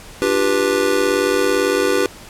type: chord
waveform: square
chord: G dominant seventh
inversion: second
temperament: just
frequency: 294 / 352.8 / 392 / 490 Hz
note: D4 / F4 / G4 / B4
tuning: +2 / +18 / 0 / -14 cents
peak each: -24 / -24 / -19 / -20 dBFS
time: 0.22-2.06 s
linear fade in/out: 0 ms
effects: pink hiss -39 dBFS RMS until 2.29 s + low-pass 12000 Hz 12 dB/octave